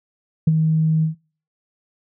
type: tone with ADSR envelope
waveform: sine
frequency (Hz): 158.4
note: D#3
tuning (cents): +31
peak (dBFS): -7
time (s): 0.47-1.15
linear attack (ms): 7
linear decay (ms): 24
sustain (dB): -7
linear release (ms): 120
effects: noise-tail reverb RT60 0.4 s tail -21 dB re dry + tanh soft clip ceiling -6 dBFS